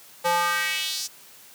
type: tone with high-pass filter sweep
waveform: square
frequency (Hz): 173.2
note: F3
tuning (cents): -14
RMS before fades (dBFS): -25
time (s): 0.24-1.08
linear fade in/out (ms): 20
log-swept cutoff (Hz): 640 to 6000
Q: 2.5
effects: white hiss -49 dBFS RMS until 1.54 s + high-pass 100 Hz 12 dB/octave